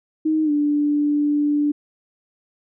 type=tone with pitch glide; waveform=sine; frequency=312.8 to 293.5 Hz; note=D#4 to D4; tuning=+9 to -1 cents; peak=-16 dBFS; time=0.25-1.72 s; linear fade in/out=10 ms; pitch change=-110 cents; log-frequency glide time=0.44-0.51 s; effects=none